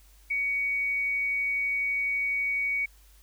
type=tone with amplitude modulation; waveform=sine; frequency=2250 Hz; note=C#7; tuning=25 cents sharp; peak=-23 dBFS; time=0.3-2.86 s; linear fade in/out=10 ms; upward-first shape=sine; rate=112 Hz; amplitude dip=45%; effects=added 50 Hz sine -54 dBFS peak until 3.22 s + white hiss -61 dBFS RMS until 3.22 s